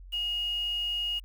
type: tone with quantisation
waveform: sine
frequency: 2869 Hz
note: F7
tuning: 46 cents sharp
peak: -28 dBFS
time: 0.12-1.2 s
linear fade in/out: 20 ms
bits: 8
effects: added 45 Hz sine -44 dBFS peak until 1.24 s